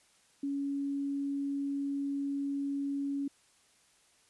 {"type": "tone", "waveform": "sine", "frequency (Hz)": 280, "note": "C#4", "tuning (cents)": 18, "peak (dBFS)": -31, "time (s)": [0.43, 3.28], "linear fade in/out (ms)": 5, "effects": ["white hiss -66 dBFS RMS until 4.29 s", "resampled to 24000 Hz"]}